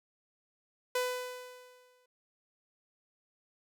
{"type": "tone with exponential decay", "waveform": "sawtooth", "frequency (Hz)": 500, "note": "B4", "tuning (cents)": 21, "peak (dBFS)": -24, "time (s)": [0.95, 2.06], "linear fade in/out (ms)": 5, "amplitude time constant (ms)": 240, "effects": []}